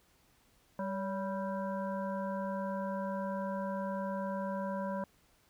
harmonic tone with a mistuned harmonic, 196 Hz, G3, in tune, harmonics 1 / 3 / 5 / 7 / 8, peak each -37 / -38 / -40 / -53 / -49 dBFS, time 0.79-5.04 s, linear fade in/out 2 ms, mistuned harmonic 3, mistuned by -62 cents, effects pink hiss -68 dBFS RMS until 5.49 s

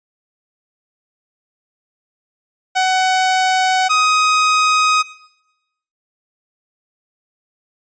sawtooth tone pair in turn, 749 / 1255.3 Hz, F#5 / D#6, +21 / +15 cents, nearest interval major sixth, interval 894 cents, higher second, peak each -9 / -8 dBFS, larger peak second, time 2.75-3.89 / 3.89-5.03 s, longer neither, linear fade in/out 20 ms, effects noise-tail reverb RT60 0.9 s tail -18 dB re dry + resampled to 16000 Hz

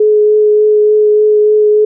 sine tone with vibrato, 423.7 Hz, G#4, 35 cents sharp, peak -5 dBFS, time 0-1.85 s, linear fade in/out 5 ms, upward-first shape triangle, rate 3.4 Hz, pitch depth 13 cents each way, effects none

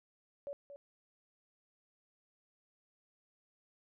sine tone with echo, 567 Hz, C#5, 39 cents sharp, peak -39 dBFS, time 0.47-0.53 s, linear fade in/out 0 ms, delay 230 ms, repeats 1, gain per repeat -9 dB, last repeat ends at 0.76 s, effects none

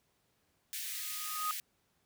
white high-pass noise, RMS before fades -40 dBFS, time 0.73-1.6 s, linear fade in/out 0 ms, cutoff 1700 Hz, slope 48 dB/octave
sine tone with exponential growth, 1245 Hz, D#6, 1 cent sharp, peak -30 dBFS, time 0.86-1.51 s, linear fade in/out 0 ms, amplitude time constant 140 ms
effects pink hiss -75 dBFS RMS until 2.05 s + high-pass 60 Hz 12 dB/octave

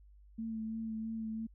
sine tone with vibrato, 222.3 Hz, A3, 18 cents sharp, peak -36 dBFS, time 0.38-1.47 s, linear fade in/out 10 ms, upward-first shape sine, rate 3 Hz, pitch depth 20 cents each way, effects added 50 Hz sine -56 dBFS peak until 1.54 s

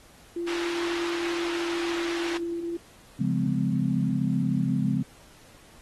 sine tone with pitch glide, 343 to 339.6 Hz, F4 to F4, -31 to -48 cents, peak -28 dBFS, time 0.36-2.77 s, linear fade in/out 5 ms, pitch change -17 cents, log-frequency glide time 0.49-2.57 s
pink band-pass noise, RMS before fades -36 dBFS, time 0.47-2.38 s, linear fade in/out 10 ms, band 960 to 4100 Hz, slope 12 dB/octave
sine chord, Db major seventh, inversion none, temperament equal with one note detuned, 138.59 / 174.61 / 207.7 / 255.4 Hz, Db3 / F3 / Ab3 / C4, 0 / 0 / 0 / -42 cents, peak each -28 dBFS, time 3.19-5.03 s, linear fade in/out 10 ms
effects pink hiss -54 dBFS RMS until 5.81 s + AAC 32 kbps

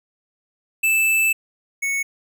square tone pair in turn, 2637 / 2212 Hz, E7 / C#7, 0 / -4 cents, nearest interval minor third, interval 304 cents, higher first, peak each -16 / -21 dBFS, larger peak first, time 0.83-1.33 / 1.82-2.03 s, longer first, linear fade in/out 10 ms, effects none

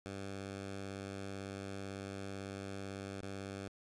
10% pulse tone with dropouts, 98 Hz, G2, in tune, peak -34 dBFS, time 0.06-3.68 s, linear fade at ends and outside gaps 0 ms, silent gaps 3.211-3.228 s, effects resampled to 22050 Hz

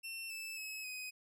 sawtooth tone with pitch steps, 2700 / 2635 / 2572 / 2510 Hz, E7 / E7 / E7 / D#7, +41 / -1 / -43 / +15 cents, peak -39 dBFS, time 0.03-1.11 s, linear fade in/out 20 ms, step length 270 ms, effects none

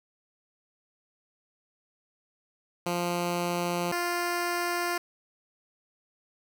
10% pulse tone pair in turn, 174.61 / 349.2 Hz, F3 / F4, 0 / 0 cents, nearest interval octave, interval 1200 cents, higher second, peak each -19 dBFS, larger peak neither, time 2.86-3.92 / 3.92-4.98 s, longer neither, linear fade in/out 5 ms, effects none

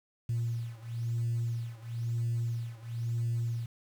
sine beating tone pair, 116.54 / 117.54 Hz, A#2 / A#2, 0 / +15 cents, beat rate 1 Hz, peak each -32 / -33 dBFS, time 0.29-3.66 s, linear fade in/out 5 ms, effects tanh soft clip ceiling -25 dBFS + 9-bit

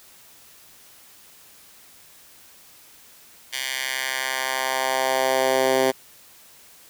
10% pulse tone with high-pass filter sweep, 131.5 Hz, C3, 9 cents sharp, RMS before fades -23 dBFS, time 3.52-5.92 s, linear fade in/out 20 ms, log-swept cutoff 2600 to 360 Hz, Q 1.3, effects white hiss -50 dBFS RMS until 6.89 s

